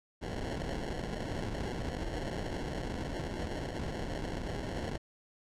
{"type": "noise with sample-and-hold", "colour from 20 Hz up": "pink", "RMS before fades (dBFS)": -37, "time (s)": [0.21, 4.98], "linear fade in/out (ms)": 20, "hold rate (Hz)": 1225, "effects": ["low-pass 7000 Hz 12 dB/octave"]}